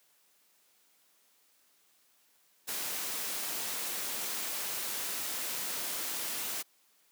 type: noise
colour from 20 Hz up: white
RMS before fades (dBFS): -36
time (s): 2.67-6.63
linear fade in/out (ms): 20
effects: white hiss -68 dBFS RMS until 7.11 s + high-pass 200 Hz 12 dB/octave